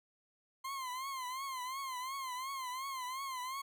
40% pulse tone with vibrato, 1046.5 Hz, C6, in tune, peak -38 dBFS, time 0.64-3.62 s, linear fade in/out 10 ms, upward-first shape triangle, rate 2.8 Hz, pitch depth 110 cents each way, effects none

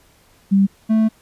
sine / triangle tone pair in turn, 196 / 220 Hz, G3 / A3, 0 / 0 cents, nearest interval major second, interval 200 cents, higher second, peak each -10 dBFS, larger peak neither, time 0.51-0.67 / 0.89-1.09 s, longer second, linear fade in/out 20 ms, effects pink hiss -54 dBFS RMS until 1.21 s + resampled to 32000 Hz

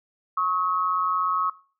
sine tone pair together, 1100 / 1276.7 Hz, C#6 / D#6, -14 / +44 cents, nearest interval minor third, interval 258 cents, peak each -24 dBFS, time 0.37-1.5 s, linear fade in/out 5 ms, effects noise-tail reverb RT60 0.4 s tail -20 dB re dry

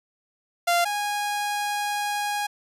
sawtooth tone pair in turn, 693 / 824.1 Hz, F5 / G#5, -14 / -14 cents, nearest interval minor third, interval 300 cents, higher second, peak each -15 / -21 dBFS, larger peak first, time 0.67-0.85 / 0.85-2.47 s, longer second, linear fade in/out 10 ms, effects resampled to 32000 Hz

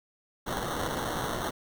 white noise with sample-and-hold, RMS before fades -32 dBFS, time 0.46-1.51 s, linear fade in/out 20 ms, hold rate 2450 Hz, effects none

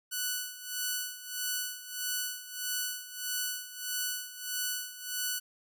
5% pulse tone with tremolo, 1483 Hz, F#6, 4 cents sharp, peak -19 dBFS, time 0.11-5.4 s, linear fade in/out 20 ms, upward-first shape sine, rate 1.6 Hz, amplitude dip 80%, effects none

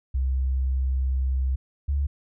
sine tone pair in turn, 65.41 / 70.64 Hz, C2 / C#2, 0 / +33 cents, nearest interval minor second, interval 133 cents, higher second, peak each -21 dBFS, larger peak neither, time 0.14-1.56 / 1.88-2.07 s, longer first, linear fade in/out 10 ms, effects none

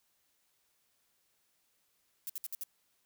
violet noise bursts, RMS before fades -39 dBFS, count 5, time 2.27-2.635 s, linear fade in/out 0 ms, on 25 ms, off 60 ms, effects white hiss -75 dBFS RMS until 3.05 s

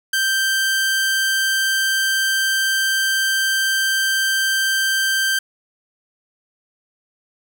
sawtooth tone, 1567 Hz, G6, 1 cent flat, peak -13 dBFS, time 0.13-5.39 s, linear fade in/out 5 ms, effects none

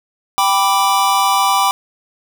square chord, G major, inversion none, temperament equal, 784 / 987.8 / 1174.7 Hz, G5 / B5 / D6, 0 / 0 / 0 cents, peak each -17 dBFS, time 0.38-1.71 s, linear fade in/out 0 ms, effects 8-bit

